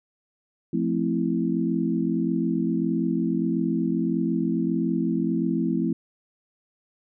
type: chord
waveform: sine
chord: F major seventh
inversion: none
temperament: equal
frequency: 174.61 / 220 / 261.6 / 329.6 Hz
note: F3 / A3 / C4 / E4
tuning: 0 / 0 / 0 / 0 cents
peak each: -27 dBFS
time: 0.73-5.93 s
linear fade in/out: 5 ms
effects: none